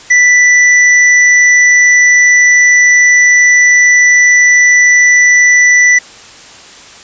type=tone with hard clipping; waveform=sine; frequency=1975.5 Hz; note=B6; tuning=in tune; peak=-5 dBFS; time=0.1-5.99 s; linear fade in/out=10 ms; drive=13 dB; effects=white hiss -34 dBFS RMS until 7.03 s + resampled to 16000 Hz